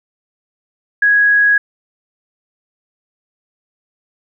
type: tone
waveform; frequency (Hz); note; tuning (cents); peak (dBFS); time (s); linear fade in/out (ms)
sine; 1661.2; G#6; 0; -8; 1.02-1.58; 5
effects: none